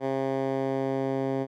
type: tone with band-pass filter sweep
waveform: 10% pulse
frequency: 134.5 Hz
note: C3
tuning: 48 cents sharp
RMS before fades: -28 dBFS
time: 0-1.47 s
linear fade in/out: 50 ms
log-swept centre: 480 to 320 Hz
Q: 0.79
effects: none